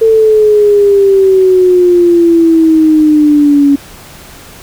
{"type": "exponential sweep", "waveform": "sine", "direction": "down", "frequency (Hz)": [449.7, 280], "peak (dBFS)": -3, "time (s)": [0.01, 3.76], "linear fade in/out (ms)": 10, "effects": ["pink hiss -33 dBFS RMS until 4.62 s"]}